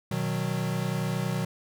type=chord; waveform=square; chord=B major; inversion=none; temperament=equal; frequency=123.47 / 155.56 / 185 Hz; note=B2 / D#3 / F#3; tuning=0 / 0 / 0 cents; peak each=-32 dBFS; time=0.11-1.45 s; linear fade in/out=5 ms; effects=none